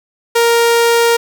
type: tone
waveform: sawtooth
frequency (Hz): 467.1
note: A#4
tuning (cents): +3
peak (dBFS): -5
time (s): 0.35-1.17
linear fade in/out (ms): 10
effects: none